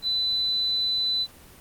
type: tone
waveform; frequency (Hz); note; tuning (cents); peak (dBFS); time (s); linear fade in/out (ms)
sine; 4000; B7; +21; -22; 0.02-1.27; 50
effects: pink hiss -49 dBFS RMS until 1.6 s + Opus 24 kbps